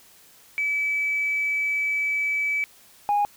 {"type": "tone pair in turn", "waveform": "sine", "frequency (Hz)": [2298, 821.9], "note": ["D7", "G#5"], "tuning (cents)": [-38, -18], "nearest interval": "octave + tritone", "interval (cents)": 1780, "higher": "first", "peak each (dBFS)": [-21, -17], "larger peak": "second", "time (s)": [[0.58, 2.64], [3.09, 3.25]], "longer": "first", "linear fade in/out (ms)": 0, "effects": ["tanh soft clip ceiling -16 dBFS", "white hiss -53 dBFS RMS until 3.36 s"]}